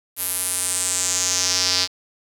square tone with band-pass filter sweep, 91.3 Hz, F#2, 23 cents flat, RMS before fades -22 dBFS, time 0.16-1.88 s, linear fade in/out 50 ms, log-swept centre 12000 to 4700 Hz, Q 3.8, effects 7-bit

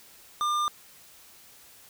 triangle tone with tanh clipping, 1200 Hz, D6, 37 cents sharp, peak -26 dBFS, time 0.41-0.68 s, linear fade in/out 0 ms, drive 18 dB, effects white hiss -53 dBFS RMS until 1.89 s

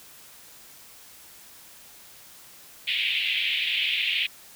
white band-pass noise, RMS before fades -26 dBFS, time 2.87-4.27 s, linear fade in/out 10 ms, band 2200 to 3400 Hz, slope 48 dB/octave, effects white hiss -49 dBFS RMS until 4.55 s

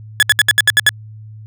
30% pulse tone bursts, 1702 Hz, G#6, 42 cents sharp, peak -4 dBFS, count 8, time 0.2-0.891 s, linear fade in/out 0 ms, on 26 ms, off 69 ms, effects added 108 Hz sine -32 dBFS peak until 1.46 s

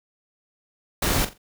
pink noise with echo, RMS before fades -22 dBFS, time 1.02-1.25 s, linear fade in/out 5 ms, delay 43 ms, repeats 3, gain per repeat -12 dB, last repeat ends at 1.379 s, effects none

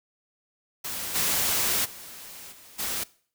white noise with level steps, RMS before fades -33 / -25 / -43 / -50 / -30 dBFS, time 0.84-3.04 s, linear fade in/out 10 ms, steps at 1.14 / 1.84 / 2.51 / 2.78 s, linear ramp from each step 20 ms, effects noise-tail reverb RT60 0.5 s tail -21 dB re dry

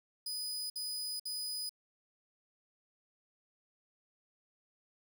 sawtooth tone bursts, 4978 Hz, D#8, in tune, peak -34 dBFS, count 3, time 0.26-1.694 s, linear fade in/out 5 ms, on 440 ms, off 57 ms, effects 12-bit

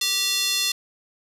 square tone with high-pass filter, 390 Hz, G4, 9 cents flat, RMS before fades -23 dBFS, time 0.01-0.72 s, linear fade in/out 5 ms, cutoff 3800 Hz, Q 2, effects resampled to 32000 Hz + 8-bit

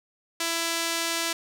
sawtooth tone with band-pass filter, 333.1 Hz, E4, 18 cents sharp, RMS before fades -28 dBFS, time 0.4-1.33 s, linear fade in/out 5 ms, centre 5900 Hz, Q 0.53, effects none

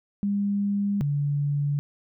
sine tone pair in turn, 201.7 / 143.91 Hz, G3 / D3, +50 / -35 cents, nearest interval tritone, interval 585 cents, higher first, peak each -22 dBFS, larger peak neither, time 0.23-1.01 / 1.01-1.79 s, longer neither, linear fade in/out 0 ms, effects none

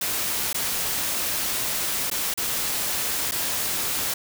white noise with dropouts, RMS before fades -26 dBFS, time 0.01-4.14 s, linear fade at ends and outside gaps 5 ms, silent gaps 0.53-0.544 / 2.101-2.113 / 2.34-2.375 / 3.312-3.319 s, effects none

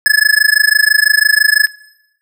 square tone with amplitude modulation, 1711 Hz, A6, 49 cents flat, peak -4 dBFS, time 0.06-1.67 s, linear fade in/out 0 ms, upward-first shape sine, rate 26 Hz, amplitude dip 100%, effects noise-tail reverb RT60 0.9 s tail -20 dB re dry

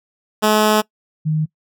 10% pulse / sine tone pair in turn, 213.9 / 155.34 Hz, A3 / D#3, -49 / -2 cents, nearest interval tritone, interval 553 cents, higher first, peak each -4 / -15 dBFS, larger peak first, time 0.42-0.82 / 1.25-1.46 s, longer first, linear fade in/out 20 ms, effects noise-tail reverb RT60 0.1 s tail -23 dB re dry

